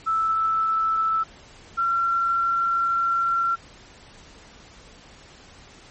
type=tone pair in turn; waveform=sine; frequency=1317 / 1363.5 Hz; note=E6 / F6; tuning=-2 / -42 cents; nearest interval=minor second; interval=60 cents; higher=second; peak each=-19 dBFS; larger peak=neither; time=0.06-1.24 / 1.77-3.56 s; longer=second; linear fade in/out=20 ms; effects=pink hiss -48 dBFS RMS until 5.9 s + MP3 32 kbps